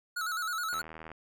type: tone with vibrato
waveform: square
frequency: 1372 Hz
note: F6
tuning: 31 cents flat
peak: -32 dBFS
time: 0.16-0.82 s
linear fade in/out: 10 ms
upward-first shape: square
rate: 9.5 Hz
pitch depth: 87 cents each way
type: click train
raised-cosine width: 0.5 ms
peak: -29 dBFS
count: 32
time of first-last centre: 0.73-1.117 s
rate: 80.2 Hz
effects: none